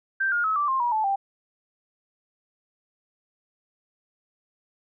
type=tone with pitch steps; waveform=sine; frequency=1568 / 1421.3 / 1288.4 / 1167.9 / 1058.7 / 959.7 / 869.9 / 788.5 Hz; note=G6 / F6 / E6 / D6 / C6 / B5 / A5 / G5; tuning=0 / +30 / -40 / -10 / +20 / -50 / -20 / +10 cents; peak=-21 dBFS; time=0.2-1.16 s; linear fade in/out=10 ms; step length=120 ms; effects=none